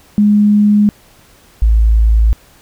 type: tone pair in turn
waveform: sine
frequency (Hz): 207.7 / 55.01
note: G#3 / A1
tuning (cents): 0 / 0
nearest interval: octave + major seventh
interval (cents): 2300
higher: first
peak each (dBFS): -6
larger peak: neither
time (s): 0.18-0.89 / 1.62-2.33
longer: neither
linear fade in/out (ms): 0
effects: pink hiss -46 dBFS RMS until 2.61 s